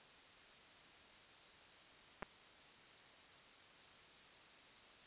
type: clicks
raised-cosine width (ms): 0.5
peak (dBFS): -29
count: 2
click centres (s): 2.224 / 2.229
effects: white hiss -61 dBFS RMS until 5.06 s + resampled to 8000 Hz